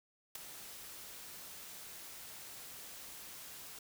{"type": "noise with ADSR envelope", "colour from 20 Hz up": "white", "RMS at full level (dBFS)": -39, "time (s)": [0.35, 3.79], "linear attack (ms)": 5, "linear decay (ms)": 8, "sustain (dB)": -11, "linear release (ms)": 4, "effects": []}